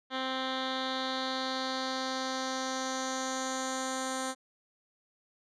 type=tone with low-pass filter sweep; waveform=10% pulse; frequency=261.6 Hz; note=C4; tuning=in tune; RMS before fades=-34 dBFS; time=0.1-4.35 s; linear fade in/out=50 ms; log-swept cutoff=3200 to 8200 Hz; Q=3.1; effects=none